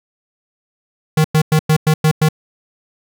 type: tone bursts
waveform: square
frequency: 155.56 Hz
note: D#3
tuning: in tune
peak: -10 dBFS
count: 7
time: 1.17-2.288 s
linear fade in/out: 5 ms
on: 74 ms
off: 100 ms
effects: none